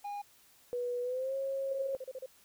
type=tone; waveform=triangle; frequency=816 Hz; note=G#5; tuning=31 cents flat; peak=-35 dBFS; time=0.04-0.22 s; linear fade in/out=10 ms
type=tone with pitch glide; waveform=sine; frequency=488.7 to 542.2 Hz; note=B4 to C#5; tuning=-18 to -38 cents; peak=-32 dBFS; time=0.73-1.95 s; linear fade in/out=0 ms; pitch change=+180 cents; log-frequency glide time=1.02-1.35 s
type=tone bursts; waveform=sine; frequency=521 Hz; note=C5; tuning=7 cents flat; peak=-38 dBFS; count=8; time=1.71-2.261 s; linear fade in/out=5 ms; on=40 ms; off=33 ms
effects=white hiss -63 dBFS RMS until 2.44 s